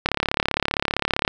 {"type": "click train", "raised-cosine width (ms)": 0.3, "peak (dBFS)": -3, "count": 44, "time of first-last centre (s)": [0.06, 1.278], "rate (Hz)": 35.3, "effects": []}